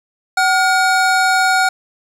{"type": "tone pair together", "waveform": "square", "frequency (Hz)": [756, 1431.7], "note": ["F#5", "F6"], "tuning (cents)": [37, 43], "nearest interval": "major seventh", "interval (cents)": 1106, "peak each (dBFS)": -15, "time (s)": [0.37, 1.69], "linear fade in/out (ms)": 5, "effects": ["low-pass 9000 Hz 12 dB/octave", "8-bit"]}